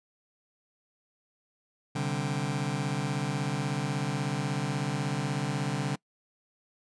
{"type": "chord", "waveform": "sawtooth", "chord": "C suspended second", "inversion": "none", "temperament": "just", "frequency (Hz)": [130.81, 147.16, 196.22], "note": ["C3", "D3", "G3"], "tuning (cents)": [0, 4, 2], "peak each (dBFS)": [-29, -27, -31], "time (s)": [1.95, 5.96], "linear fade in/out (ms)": 10, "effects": ["noise-tail reverb RT60 0.1 s tail -24 dB re dry", "resampled to 22050 Hz"]}